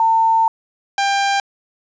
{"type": "tone pair in turn", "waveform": ["sine", "sawtooth"], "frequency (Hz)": [900, 794.9], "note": ["A5", "G5"], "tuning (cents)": [39, 24], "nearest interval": "major second", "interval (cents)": 215, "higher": "first", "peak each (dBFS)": -11, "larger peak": "neither", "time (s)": [[0, 0.48], [0.98, 1.4]], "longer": "first", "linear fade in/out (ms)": 2, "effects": ["resampled to 16000 Hz", "8-bit"]}